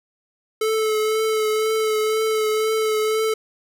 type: tone with vibrato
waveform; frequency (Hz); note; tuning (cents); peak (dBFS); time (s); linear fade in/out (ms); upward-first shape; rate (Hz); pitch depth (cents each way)
square; 435.2; A4; -19; -19; 0.61-3.34; 5; triangle; 2; 23
effects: none